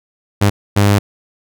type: tone bursts at uneven times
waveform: sawtooth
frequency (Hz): 101.5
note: G#2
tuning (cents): -39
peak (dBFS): -5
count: 2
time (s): 0.41-0.5 / 0.76-0.99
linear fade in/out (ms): 10
effects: none